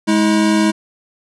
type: tone pair together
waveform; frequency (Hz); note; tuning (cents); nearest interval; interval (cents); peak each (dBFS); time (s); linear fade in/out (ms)
square; 209.8 / 321.2; G#3 / E4; +18 / -45; perfect fifth; 737; -15; 0.07-0.72; 20
effects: resampled to 24000 Hz